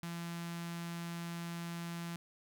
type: tone with notch filter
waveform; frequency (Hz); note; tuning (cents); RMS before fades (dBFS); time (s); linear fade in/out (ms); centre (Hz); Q
sawtooth; 170; F3; -46; -42; 0.03-2.16; 0; 460; 0.71
effects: none